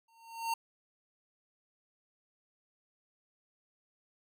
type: tone with exponential growth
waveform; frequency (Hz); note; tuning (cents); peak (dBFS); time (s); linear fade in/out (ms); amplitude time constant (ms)
square; 914; A#5; -34; -29; 0.08-0.54; 5; 100
effects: none